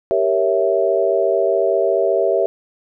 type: chord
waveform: sine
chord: G diminished seventh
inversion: none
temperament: equal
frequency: 392 / 466.2 / 554.4 / 659.3 Hz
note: G4 / Bb4 / Db5 / Fb5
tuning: 0 / 0 / 0 / 0 cents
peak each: -19 / -21 / -20 / -18 dBFS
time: 0.11-2.46 s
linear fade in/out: 0 ms
effects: none

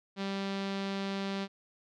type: tone with low-pass filter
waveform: sawtooth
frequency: 196 Hz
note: G3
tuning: in tune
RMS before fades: -35 dBFS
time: 0.16-1.48 s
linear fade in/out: 50 ms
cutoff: 4100 Hz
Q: 1.9
effects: none

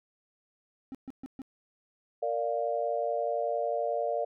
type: tone bursts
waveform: triangle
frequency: 265 Hz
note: C4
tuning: 22 cents sharp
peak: -35 dBFS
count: 4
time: 0.92-1.418 s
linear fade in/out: 0 ms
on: 27 ms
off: 130 ms
type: chord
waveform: sine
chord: Bb major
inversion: none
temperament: equal with one note detuned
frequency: 462.7 / 587.3 / 698.5 Hz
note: Bb4 / D5 / F5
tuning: -13 / 0 / 0 cents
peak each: -33 / -31 / -32 dBFS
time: 2.22-4.25 s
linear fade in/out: 10 ms
effects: none

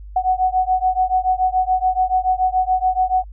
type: beating tone pair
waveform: sine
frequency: 740 / 747 Hz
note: F#5 / F#5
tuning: 0 / +16 cents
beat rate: 7 Hz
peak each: -18 / -18 dBFS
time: 0.16-3.24 s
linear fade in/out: 5 ms
effects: added 50 Hz sine -33 dBFS peak until 3.32 s

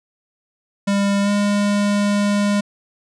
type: tone with pitch glide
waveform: square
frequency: 200 to 204.1 Hz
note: G3 to G#3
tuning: +35 to -30 cents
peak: -16 dBFS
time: 0.87-2.61 s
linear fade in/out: 10 ms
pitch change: +35 cents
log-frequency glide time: 1.22-1.3 s
effects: resampled to 22050 Hz

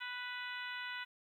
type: harmonic tone with a mistuned harmonic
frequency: 493.9 Hz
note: B4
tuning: in tune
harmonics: 2 / 3 / 4 / 5 / 6 / 7 / 8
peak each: -49 / -44 / -46 / -50 / -50 / -52 / -55 dBFS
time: 0-1.05 s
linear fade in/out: 20 ms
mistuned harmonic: 5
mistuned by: +15 cents
effects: 12-bit

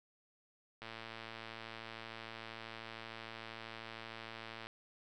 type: click train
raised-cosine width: 0.3 ms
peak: -30 dBFS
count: 436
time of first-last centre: 0.82-4.67 s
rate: 113 Hz
effects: none

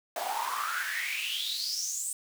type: noise with high-pass filter sweep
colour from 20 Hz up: pink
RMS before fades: -33 dBFS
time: 0.16-2.13 s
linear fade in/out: 2 ms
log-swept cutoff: 660 to 8600 Hz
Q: 9.4
effects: none

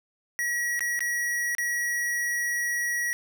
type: tone with dropouts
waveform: square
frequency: 1916 Hz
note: A#6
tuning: 47 cents sharp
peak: -26 dBFS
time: 0.39-3.13 s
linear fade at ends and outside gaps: 0 ms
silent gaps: 0.793-0.807 / 0.992-1.006 / 1.55-1.583 s
effects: none

